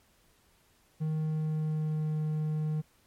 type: tone with pitch glide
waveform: triangle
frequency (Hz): 156.2 to 154.14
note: D#3 to D#3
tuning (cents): +7 to -16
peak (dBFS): -26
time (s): 1-2.82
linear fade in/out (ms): 20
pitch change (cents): -23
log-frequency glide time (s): 1.15-2.18
effects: pink hiss -66 dBFS RMS until 3.06 s + MP3 64 kbps